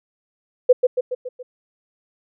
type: tone with echo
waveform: sine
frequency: 502 Hz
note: B4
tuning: 28 cents sharp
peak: -6 dBFS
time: 0.69-0.73 s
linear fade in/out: 10 ms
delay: 140 ms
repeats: 5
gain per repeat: -5 dB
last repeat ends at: 1.43 s
effects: none